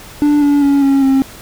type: tone with pitch steps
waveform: triangle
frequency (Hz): 293.7 / 287.2 / 280.8 / 274.5 / 268.4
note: D4 / D4 / C#4 / C#4 / C4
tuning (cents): 0 / -39 / +22 / -17 / +44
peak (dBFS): -6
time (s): 0.22-1.22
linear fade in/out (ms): 0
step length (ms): 200
effects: pink hiss -35 dBFS RMS until 1.41 s